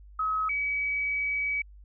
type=tone pair in turn; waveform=sine; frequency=1278 / 2277 Hz; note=D#6 / C#7; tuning=+46 / +46 cents; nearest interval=minor seventh; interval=1000 cents; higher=second; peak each=-25 / -26 dBFS; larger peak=first; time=0.19-0.49 / 0.49-1.62 s; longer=second; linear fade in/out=5 ms; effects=added 50 Hz sine -47 dBFS peak until 1.84 s